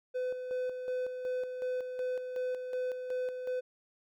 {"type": "tone with tremolo", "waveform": "triangle", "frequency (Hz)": 505, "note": "B4", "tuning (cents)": 39, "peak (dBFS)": -29, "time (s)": [0.14, 3.61], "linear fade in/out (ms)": 20, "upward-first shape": "square", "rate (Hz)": 2.7, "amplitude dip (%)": 50, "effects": []}